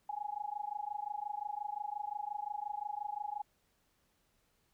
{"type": "tone with amplitude modulation", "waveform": "sine", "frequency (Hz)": 830.6, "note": "G#5", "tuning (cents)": 0, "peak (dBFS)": -33, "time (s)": [0.09, 3.42], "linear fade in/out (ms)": 5, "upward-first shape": "sine", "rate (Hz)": 25.7, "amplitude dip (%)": 95, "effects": ["pink hiss -75 dBFS RMS until 4.73 s"]}